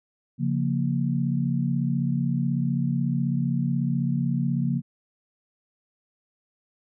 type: chord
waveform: sine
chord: Bb minor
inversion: first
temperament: equal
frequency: 138.59 / 174.61 / 233.1 Hz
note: Db3 / F3 / Bb3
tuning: 0 / 0 / 0 cents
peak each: -25 / -27 / -27 dBFS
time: 0.38-4.82 s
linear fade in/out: 50 ms
effects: none